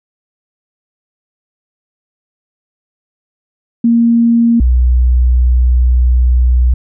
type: tone pair in turn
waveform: sine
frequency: 233.1 / 61.74 Hz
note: A#3 / B1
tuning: 0 / 0 cents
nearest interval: octave + major seventh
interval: 2300 cents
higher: first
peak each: -6 dBFS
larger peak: neither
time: 3.84-4.6 / 4.6-6.74 s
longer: second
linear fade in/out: 5 ms
effects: none